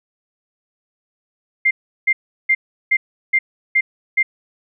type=tone bursts; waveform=sine; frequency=2102 Hz; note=C7; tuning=7 cents sharp; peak=-11 dBFS; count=7; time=1.65-4.23 s; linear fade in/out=10 ms; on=60 ms; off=360 ms; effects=none